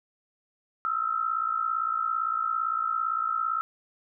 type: tone pair together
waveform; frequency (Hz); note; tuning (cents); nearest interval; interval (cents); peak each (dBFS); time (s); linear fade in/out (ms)
sine; 1287 / 1344.7; E6 / E6; -42 / +34; minor second; 76; -28; 0.85-3.61; 0
effects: none